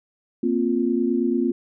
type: chord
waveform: sine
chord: Bb suspended second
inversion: none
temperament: just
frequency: 233.1 / 262.2 / 349.6 Hz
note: Bb3 / C4 / F4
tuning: 0 / +4 / +2 cents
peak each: -23 / -23 / -23 dBFS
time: 0.43-1.52 s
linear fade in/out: 5 ms
effects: none